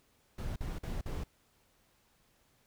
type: noise bursts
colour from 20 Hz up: brown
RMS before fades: -37 dBFS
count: 4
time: 0.38-1.238 s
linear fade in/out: 5 ms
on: 180 ms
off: 46 ms
effects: pink hiss -70 dBFS RMS until 2.66 s

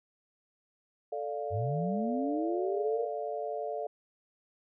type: chord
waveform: sine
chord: D minor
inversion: second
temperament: equal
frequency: 440 / 587.3 / 698.5 Hz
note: A4 / D5 / F5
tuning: 0 / 0 / 0 cents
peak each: -37 dBFS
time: 1.12-3.87 s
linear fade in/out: 5 ms
type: linear sweep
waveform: sine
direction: up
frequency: 88.8 to 483.3 Hz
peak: -30 dBFS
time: 1.5-3.08 s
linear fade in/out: 50 ms
effects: none

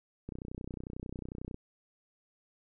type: click train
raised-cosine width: 3 ms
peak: -27 dBFS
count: 40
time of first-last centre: 0.29-1.544 s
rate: 31.1 Hz
effects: none

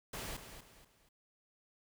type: noise with echo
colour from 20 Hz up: pink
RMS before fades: -43 dBFS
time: 0.13-0.37 s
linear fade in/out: 5 ms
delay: 240 ms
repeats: 3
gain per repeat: -9 dB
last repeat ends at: 1.09 s
effects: none

